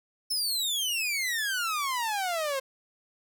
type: exponential sweep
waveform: sawtooth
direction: down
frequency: 5340 to 523 Hz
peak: -24 dBFS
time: 0.3-2.6 s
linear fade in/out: 10 ms
effects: none